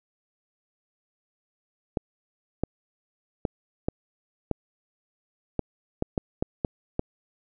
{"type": "clicks", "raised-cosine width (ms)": 2, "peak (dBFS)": -11, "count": 11, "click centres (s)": [1.972, 2.636, 3.452, 3.885, 4.513, 5.593, 6.024, 6.178, 6.425, 6.648, 6.994], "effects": []}